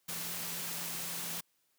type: tone in noise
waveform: sine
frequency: 171 Hz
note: F3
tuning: 36 cents flat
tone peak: -50 dBFS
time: 0.08-1.41 s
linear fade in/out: 10 ms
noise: white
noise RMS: -39 dBFS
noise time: 0.08-1.41 s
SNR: -14 dB
effects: white hiss -75 dBFS RMS until 1.78 s + high-pass 100 Hz 12 dB/octave